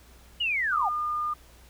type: linear sweep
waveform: sine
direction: down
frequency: 2960 to 698.5 Hz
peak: -24 dBFS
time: 0.4-0.89 s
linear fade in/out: 10 ms
type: tone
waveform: sine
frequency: 1212 Hz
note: D#6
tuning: 46 cents flat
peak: -26 dBFS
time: 0.72-1.34 s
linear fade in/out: 10 ms
effects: added 60 Hz sine -53 dBFS peak until 1.69 s + pink hiss -56 dBFS RMS until 1.69 s